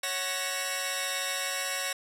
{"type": "tone cluster", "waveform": "10% pulse", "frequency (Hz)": [554, 741, 1852, 1931, 2663], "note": ["C#5", "F#5", "A#6", "B6", "E7"], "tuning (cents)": [-1, 2, -12, -39, 17], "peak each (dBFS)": [-27, -29, -27, -27, -28], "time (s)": [0.03, 1.93], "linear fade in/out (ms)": 5, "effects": ["low-pass 12000 Hz 12 dB/octave"]}